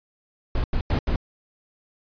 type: noise bursts at uneven times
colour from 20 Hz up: brown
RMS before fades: -22 dBFS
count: 4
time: 0.55-0.64 / 0.73-0.81 / 0.9-0.99 / 1.07-1.16 s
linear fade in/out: 2 ms
effects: resampled to 11025 Hz